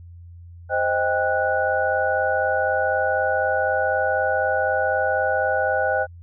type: tone cluster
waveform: sine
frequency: 521 / 625 / 793 / 1473 Hz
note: C5 / D#5 / G5 / F#6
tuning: -7 / +8 / +20 / -8 cents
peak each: -24 dBFS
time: 0.69-6.07 s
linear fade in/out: 50 ms
effects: added 86 Hz sine -39 dBFS peak until 6.22 s